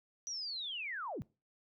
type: linear sweep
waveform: sine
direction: down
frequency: 5920 to 79.6 Hz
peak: -38 dBFS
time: 0.27-1.22 s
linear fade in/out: 0 ms
effects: noise-tail reverb RT60 0.3 s tail -22 dB re dry